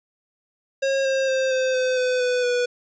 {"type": "tone with pitch steps", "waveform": "square", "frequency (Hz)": [542, 534.2, 526.6, 519, 511.6, 504.2, 497, 489.9], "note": ["C#5", "C5", "C5", "C5", "C5", "B4", "B4", "B4"], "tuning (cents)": [-39, 36, 11, -14, -39, 36, 11, -14], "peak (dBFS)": -20, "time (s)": [0.82, 2.66], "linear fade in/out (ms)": 10, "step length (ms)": 230, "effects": ["resampled to 16000 Hz", "10-bit"]}